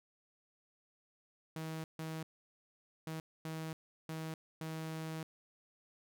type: tone bursts at uneven times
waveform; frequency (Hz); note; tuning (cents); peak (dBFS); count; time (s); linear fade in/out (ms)
sawtooth; 159.6; D#3; +44; -36; 6; 1.56-1.84 / 1.99-2.23 / 3.07-3.2 / 3.45-3.73 / 4.09-4.34 / 4.61-5.23; 2
effects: none